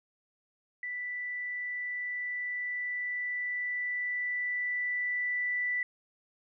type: tone with level ramp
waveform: sine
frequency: 1975.5 Hz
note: B6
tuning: in tune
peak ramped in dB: -34 to -28 dBFS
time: 0.83-5.83 s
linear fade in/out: 2 ms
effects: none